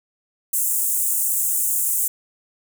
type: high-pass noise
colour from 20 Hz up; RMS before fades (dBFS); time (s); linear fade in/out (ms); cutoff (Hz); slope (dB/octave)
pink; -21; 0.53-2.08; 5; 7400; 48
effects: none